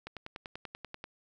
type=click train; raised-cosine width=0.3 ms; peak=-25 dBFS; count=11; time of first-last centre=0.07-1.041 s; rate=10.3 Hz; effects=none